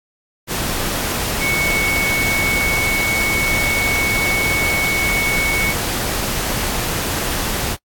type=tone in noise; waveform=sine; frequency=2217 Hz; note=C#7; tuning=in tune; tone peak=-17 dBFS; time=1.39-5.75 s; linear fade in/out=50 ms; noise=pink; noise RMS=-21 dBFS; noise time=0.47-7.77 s; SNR=+1 dB; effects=noise-tail reverb RT60 0.1 s tail -26 dB re dry + AAC 64 kbps